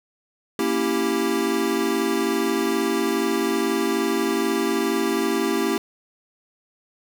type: chord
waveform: square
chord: A# diminished seventh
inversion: none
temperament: equal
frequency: 233.1 / 277.2 / 329.6 / 392 Hz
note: A#3 / C#4 / E4 / G4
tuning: 0 / 0 / 0 / 0 cents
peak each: -28 / -28 / -26 / -25 dBFS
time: 0.59-5.78 s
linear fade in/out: 2 ms
effects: none

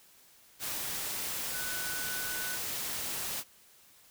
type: tone in noise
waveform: sine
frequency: 1493 Hz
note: F#6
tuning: 15 cents sharp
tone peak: -39 dBFS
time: 1.51-2.59 s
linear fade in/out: 50 ms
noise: white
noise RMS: -36 dBFS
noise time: 0.59-3.44 s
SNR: -6 dB
effects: white hiss -60 dBFS RMS until 4.1 s

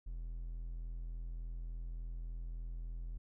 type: tone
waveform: triangle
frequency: 41.73 Hz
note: E1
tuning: 22 cents sharp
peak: -38 dBFS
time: 0.06-3.18 s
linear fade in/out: 10 ms
effects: none

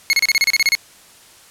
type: tone bursts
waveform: 25% pulse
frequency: 2173 Hz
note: C#7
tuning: 35 cents flat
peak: -8 dBFS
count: 11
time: 0.1-0.751 s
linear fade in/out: 0 ms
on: 31 ms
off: 31 ms
effects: white hiss -46 dBFS RMS until 1.5 s + low-pass 11000 Hz 12 dB/octave

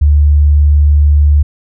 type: tone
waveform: sine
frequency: 73.42 Hz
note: D2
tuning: in tune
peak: -4 dBFS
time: 0.01-1.43 s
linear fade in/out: 10 ms
effects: none

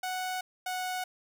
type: tone pair in turn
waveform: sawtooth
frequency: 740 / 736.9 Hz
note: F#5 / F#5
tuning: 0 / -7 cents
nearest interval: unison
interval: 7 cents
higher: first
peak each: -28 dBFS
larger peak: neither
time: 0.03-0.41 / 0.66-1.04 s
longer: neither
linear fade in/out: 5 ms
effects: none

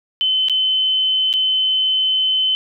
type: tone with dropouts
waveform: sine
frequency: 3053 Hz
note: G7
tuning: 46 cents flat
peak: -14 dBFS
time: 0.21-2.55 s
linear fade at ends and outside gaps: 0 ms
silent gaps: 0.485-0.497 / 1.329-1.338 s
effects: none

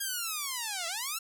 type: linear two-way sweep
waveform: 5% pulse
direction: down then up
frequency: 1635 to 650 to 1374 Hz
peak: -21 dBFS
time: 0-1.19 s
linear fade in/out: 10 ms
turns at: 0.87 s
effects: none

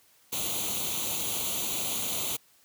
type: noise with comb filter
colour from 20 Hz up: white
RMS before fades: -31 dBFS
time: 0.32-2.37 s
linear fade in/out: 10 ms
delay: 0.29 ms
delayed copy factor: +0.8
effects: white hiss -62 dBFS RMS until 2.64 s + high-pass 60 Hz 12 dB/octave

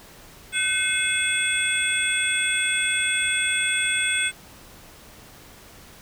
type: tone cluster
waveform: sine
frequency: 1516 / 2145 / 2580 / 3410 / 8280 Hz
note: F#6 / C7 / E7 / G#7 / C9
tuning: +42 / +42 / -38 / +45 / -19 cents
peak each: -27 dBFS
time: 0.52-4.32 s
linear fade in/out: 50 ms
effects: pink hiss -47 dBFS RMS until 6.01 s

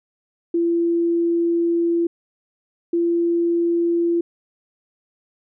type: tone pair in turn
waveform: sine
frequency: 339.2 / 340.7 Hz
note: E4 / F4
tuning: +50 / -43 cents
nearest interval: unison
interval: 7 cents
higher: second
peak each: -16 dBFS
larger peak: neither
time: 0.54-2.07 / 2.93-4.21 s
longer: first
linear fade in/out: 5 ms
effects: none

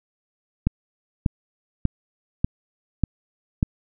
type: click train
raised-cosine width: 5 ms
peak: -6 dBFS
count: 6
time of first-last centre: 0.67-3.629 s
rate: 1.69 Hz
effects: none

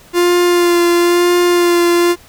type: tone with vibrato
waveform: 45% pulse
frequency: 349.2 Hz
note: F4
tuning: in tune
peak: -9 dBFS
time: 0.13-2.16 s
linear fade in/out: 50 ms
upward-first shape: sine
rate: 1 Hz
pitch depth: 17 cents each way
effects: pink hiss -43 dBFS RMS until 2.28 s

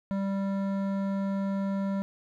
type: tone with hard clipping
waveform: sine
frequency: 196 Hz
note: G3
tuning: in tune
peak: -29 dBFS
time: 0.11-2.02 s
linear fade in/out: 0 ms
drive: 13 dB
effects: none

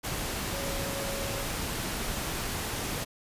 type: tone in noise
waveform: sine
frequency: 553 Hz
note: C#5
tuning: 4 cents flat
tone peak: -38 dBFS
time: 0.52-1.44 s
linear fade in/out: 20 ms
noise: pink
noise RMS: -33 dBFS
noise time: 0.03-3.05 s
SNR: -8 dB
effects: resampled to 32000 Hz

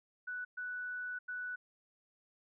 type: tone bursts at uneven times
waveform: sine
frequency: 1483 Hz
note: F#6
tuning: 4 cents sharp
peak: -38 dBFS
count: 3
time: 0.27-0.45 / 0.57-1.19 / 1.28-1.56 s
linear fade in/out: 10 ms
effects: none

